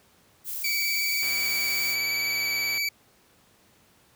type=noise; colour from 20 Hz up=violet; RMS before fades=-33 dBFS; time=0.44-1.96 s; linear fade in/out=50 ms
type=tone with vibrato; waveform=25% pulse; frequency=2292 Hz; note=D7; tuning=43 cents flat; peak=-21 dBFS; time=0.64-2.89 s; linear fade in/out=5 ms; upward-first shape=square; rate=19 Hz; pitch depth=20 cents each way
type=click train; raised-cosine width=0.3 ms; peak=-25 dBFS; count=199; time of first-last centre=1.23-2.777 s; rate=128 Hz
effects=pink hiss -60 dBFS RMS until 4.15 s + high-pass 80 Hz 12 dB/octave